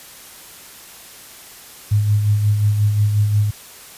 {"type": "tone with tremolo", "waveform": "sine", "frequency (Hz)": 104.4, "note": "G#2", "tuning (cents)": 10, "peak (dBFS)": -11, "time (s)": [1.91, 3.51], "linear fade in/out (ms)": 10, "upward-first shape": "sine", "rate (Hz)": 5.6, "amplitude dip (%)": 45, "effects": ["white hiss -40 dBFS RMS until 3.97 s", "resampled to 32000 Hz"]}